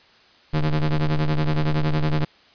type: ring-modulated tone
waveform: 45% pulse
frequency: 77.78 Hz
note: D#2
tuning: in tune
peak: -15 dBFS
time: 0.53-2.25 s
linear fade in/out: 10 ms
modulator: 72.4 Hz
effects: white hiss -53 dBFS RMS until 2.54 s + resampled to 11025 Hz